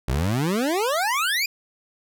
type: exponential sweep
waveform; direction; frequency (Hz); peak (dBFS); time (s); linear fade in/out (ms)
25% pulse; up; 58.27 to 2489; -17; 0.08-1.46; 5
effects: none